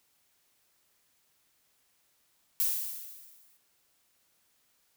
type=noise with exponential decay; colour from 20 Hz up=violet; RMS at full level=-26 dBFS; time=2.6-3.57 s; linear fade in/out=0 ms; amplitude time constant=210 ms; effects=white hiss -71 dBFS RMS until 4.96 s